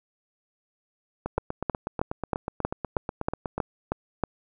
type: two click trains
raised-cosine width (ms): 1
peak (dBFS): -10 / -15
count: 10 / 20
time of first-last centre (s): 1.38-4.237 / 1.26-3.58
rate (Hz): 3.15 / 8.19
effects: none